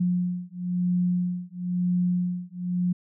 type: beating tone pair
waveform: sine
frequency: 178.2 / 179.2 Hz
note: F3 / F3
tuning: +35 / +45 cents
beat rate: 1 Hz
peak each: -26 dBFS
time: 0-2.93 s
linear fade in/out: 10 ms
effects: none